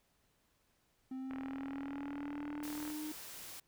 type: linear sweep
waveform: triangle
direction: up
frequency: 260 to 307.4 Hz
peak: -38 dBFS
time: 1.11-3.12 s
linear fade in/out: 5 ms
type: click train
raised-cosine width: 0.5 ms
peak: -32 dBFS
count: 65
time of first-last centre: 1.31-2.902 s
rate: 40.2 Hz
type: noise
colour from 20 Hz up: white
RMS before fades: -49 dBFS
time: 2.63-3.6 s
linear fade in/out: 5 ms
effects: pink hiss -75 dBFS RMS until 3.67 s